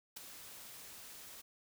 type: noise with ADSR envelope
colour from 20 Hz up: white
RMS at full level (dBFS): -43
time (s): 0.16-1.42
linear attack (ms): 11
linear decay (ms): 10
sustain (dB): -9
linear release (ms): 15
effects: none